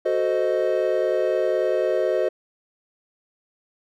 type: chord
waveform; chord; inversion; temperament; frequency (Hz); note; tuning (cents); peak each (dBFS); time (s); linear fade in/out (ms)
triangle; F# diminished seventh; none; equal with one note detuned; 370 / 440 / 518.4 / 622.3; F#4 / A4 / C5 / Eb5; 0 / 0 / -16 / 0; -23 / -25 / -22 / -22; 0.05-2.29; 10
effects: none